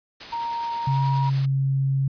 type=noise with tremolo; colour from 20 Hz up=white; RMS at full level=-35 dBFS; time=0.2-1.46 s; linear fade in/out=10 ms; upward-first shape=triangle; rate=9.6 Hz; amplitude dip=40%
type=tone with pitch glide; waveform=sine; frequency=932.3 to 953.5 Hz; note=A#5 to A#5; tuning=0 to +39 cents; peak=-25 dBFS; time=0.32-1.3 s; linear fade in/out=10 ms; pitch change=+39 cents; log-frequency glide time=0.87-1.04 s
type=tone; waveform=sine; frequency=135.8 Hz; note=C#3; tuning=35 cents flat; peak=-19 dBFS; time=0.87-2.08 s; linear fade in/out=5 ms
effects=resampled to 11025 Hz